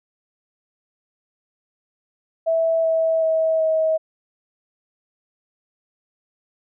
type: tone with pitch steps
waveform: sine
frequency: 655 / 649 / 643 / 637.1 Hz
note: E5 / E5 / E5 / D#5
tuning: -11 / -27 / -43 / +41 cents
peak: -16 dBFS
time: 2.46-3.98 s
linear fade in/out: 20 ms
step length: 380 ms
effects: none